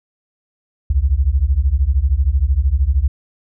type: beating tone pair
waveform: sine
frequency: 61.6 / 74.6 Hz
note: B1 / D2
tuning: -4 / +28 cents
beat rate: 13 Hz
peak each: -15 dBFS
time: 0.9-3.08 s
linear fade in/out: 5 ms
effects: none